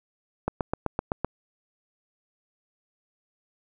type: click train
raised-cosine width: 1 ms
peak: -11 dBFS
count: 7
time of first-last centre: 0.48-1.246 s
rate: 7.83 Hz
effects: none